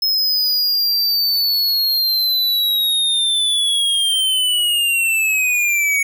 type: linear sweep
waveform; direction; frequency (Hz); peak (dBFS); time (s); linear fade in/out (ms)
square; down; 5170 to 2224; -15; 0.02-6.03; 5
effects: none